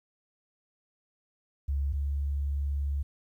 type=tone pair in turn; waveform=sine; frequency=69.9 / 70.67 Hz; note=C#2 / C#2; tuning=+15 / +34 cents; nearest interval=unison; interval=19 cents; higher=second; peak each=-26 / -27 dBFS; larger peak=first; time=1.68-1.93 / 1.93-3.03 s; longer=second; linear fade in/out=10 ms; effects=11-bit